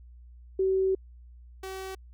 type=tone pair in turn; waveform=sine / sawtooth; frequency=381 / 381 Hz; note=G4 / G4; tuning=-49 / -49 cents; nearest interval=unison; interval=0 cents; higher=neither; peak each=-22 / -32 dBFS; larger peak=first; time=0.59-0.95 / 1.63-1.95 s; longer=first; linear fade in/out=5 ms; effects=added 60 Hz sine -47 dBFS peak until 2.13 s